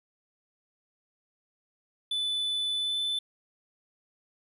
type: tone with pitch glide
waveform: triangle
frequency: 3493 to 3515 Hz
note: A7 to A7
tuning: -13 to -2 cents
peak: -26 dBFS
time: 2.11-3.19 s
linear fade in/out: 5 ms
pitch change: +11 cents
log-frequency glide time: 2.78-2.97 s
effects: resampled to 32000 Hz